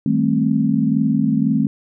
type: chord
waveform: sine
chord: A half-diminished seventh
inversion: second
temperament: just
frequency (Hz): 158.4 / 198 / 220 / 264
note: Eb3 / G3 / A3 / C4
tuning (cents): +31 / +18 / 0 / +16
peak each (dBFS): -21 / -22 / -18 / -19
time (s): 0.06-1.67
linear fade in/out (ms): 2
effects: none